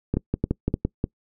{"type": "two click trains", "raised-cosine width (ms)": 3, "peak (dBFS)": [-9, -9], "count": [4, 5], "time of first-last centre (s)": [[0.14, 1.041], [0.17, 0.85]], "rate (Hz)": [3.33, 5.88], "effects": ["noise-tail reverb RT60 0.1 s tail -24 dB re dry"]}